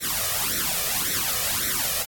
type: noise with flanger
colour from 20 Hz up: white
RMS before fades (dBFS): -25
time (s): 0-2.06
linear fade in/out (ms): 50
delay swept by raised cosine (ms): 0.51 to 1.71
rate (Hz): 1.8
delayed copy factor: +0.85
effects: AAC 64 kbps